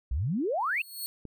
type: exponential sweep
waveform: sine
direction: up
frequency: 55 to 2825 Hz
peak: -26 dBFS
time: 0.11-0.82 s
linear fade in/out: 5 ms
type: tone with exponential growth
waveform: 5% pulse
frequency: 4344 Hz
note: C#8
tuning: 36 cents flat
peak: -24 dBFS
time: 0.6-1.06 s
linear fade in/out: 0 ms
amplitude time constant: 100 ms
type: click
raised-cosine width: 3 ms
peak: -28 dBFS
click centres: 1.253 s
effects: none